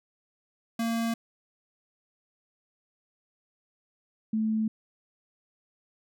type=tone pair in turn; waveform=square / sine; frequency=229.4 / 218.8 Hz; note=A#3 / A3; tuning=-28 / -9 cents; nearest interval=minor second; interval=81 cents; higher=first; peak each=-27 / -24 dBFS; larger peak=second; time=0.79-1.14 / 4.33-4.68 s; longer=neither; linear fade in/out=5 ms; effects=none